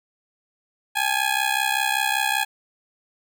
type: ring-modulated tone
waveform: 15% pulse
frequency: 832 Hz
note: G#5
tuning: 3 cents sharp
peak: -11 dBFS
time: 0.95-2.45 s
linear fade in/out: 20 ms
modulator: 32.6 Hz
effects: none